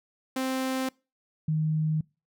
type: tone pair in turn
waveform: sawtooth / sine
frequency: 261.6 / 155.9 Hz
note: C4 / D#3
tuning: 0 / +4 cents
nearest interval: major sixth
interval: 896 cents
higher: first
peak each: -23 dBFS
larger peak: neither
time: 0.36-0.89 / 1.48-2.01 s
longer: neither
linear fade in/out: 5 ms
effects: noise-tail reverb RT60 0.3 s tail -25 dB re dry